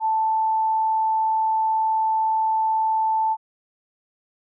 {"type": "tone", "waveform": "sine", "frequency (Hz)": 881, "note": "A5", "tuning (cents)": 2, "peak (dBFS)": -18, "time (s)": [0, 3.37], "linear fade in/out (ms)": 50, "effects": []}